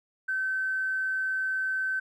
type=tone with tanh clipping; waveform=triangle; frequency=1536 Hz; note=G6; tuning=36 cents flat; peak=-26 dBFS; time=0.28-2 s; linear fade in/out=10 ms; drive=3 dB; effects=none